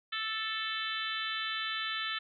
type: harmonic tone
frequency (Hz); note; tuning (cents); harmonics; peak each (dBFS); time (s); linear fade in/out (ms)
440; A4; 0; 3 / 4 / 5 / 6 / 7 / 8 / 9; -39 / -38 / -44 / -43 / -40 / -40 / -43; 0.12-2.19; 10
effects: none